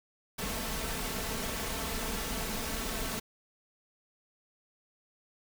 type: noise with comb filter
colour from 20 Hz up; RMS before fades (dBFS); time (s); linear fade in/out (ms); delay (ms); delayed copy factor
pink; -35; 0.38-3.2; 10; 4.5; +0.55
effects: none